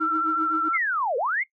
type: tone with tremolo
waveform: triangle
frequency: 317.2 Hz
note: D#4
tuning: 33 cents sharp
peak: -23 dBFS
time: 0-0.69 s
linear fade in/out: 10 ms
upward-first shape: triangle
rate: 7.7 Hz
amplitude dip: 100%
type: tone with vibrato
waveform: sine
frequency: 1347 Hz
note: E6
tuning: 37 cents sharp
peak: -21 dBFS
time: 0-0.78 s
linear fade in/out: 20 ms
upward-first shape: sine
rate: 14 Hz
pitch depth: 32 cents each way
type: linear two-way sweep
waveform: sine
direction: down then up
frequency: 2231 to 444.7 to 2231 Hz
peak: -22 dBFS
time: 0.73-1.44 s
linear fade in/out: 20 ms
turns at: 1.17 s
effects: noise-tail reverb RT60 0.1 s tail -20 dB re dry